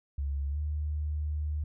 sine tone with pitch glide, 70 to 75.02 Hz, C#2 to D2, +18 to +37 cents, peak -29 dBFS, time 0.18-1.64 s, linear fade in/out 5 ms, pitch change +119 cents, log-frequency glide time 0.49-0.59 s, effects none

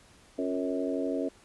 harmonic tone with a mistuned harmonic, 91.7 Hz, F#2, 15 cents flat, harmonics 3 / 4 / 5 / 6 / 7, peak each -31 / -36 / -35 / -37 / -36 dBFS, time 0.38-1.29 s, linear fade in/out 10 ms, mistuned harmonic 4, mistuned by -58 cents, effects pink hiss -58 dBFS RMS until 1.44 s + resampled to 24000 Hz

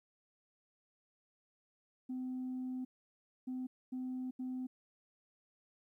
sine tone bursts at uneven times, 255.6 Hz, C4, 40 cents flat, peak -36 dBFS, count 4, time 2.09-2.85 / 3.47-3.67 / 3.92-4.31 / 4.39-4.67 s, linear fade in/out 10 ms, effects tanh soft clip ceiling -35 dBFS + 13-bit

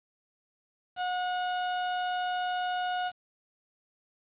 35% pulse tone, 726 Hz, F#5, 33 cents flat, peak -27 dBFS, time 0.96-3.12 s, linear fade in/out 50 ms, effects resampled to 8000 Hz + 9-bit

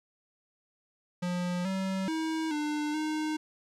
square tone with pitch steps, 177.9 / 190.9 / 319.6 / 299.3 / 308.7 Hz, F3 / G3 / D#4 / D4 / D#4, +32 / -46 / +47 / +33 / -14 cents, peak -30 dBFS, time 1.22-3.37 s, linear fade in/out 10 ms, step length 430 ms, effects low-pass 8000 Hz 12 dB/octave + 12-bit

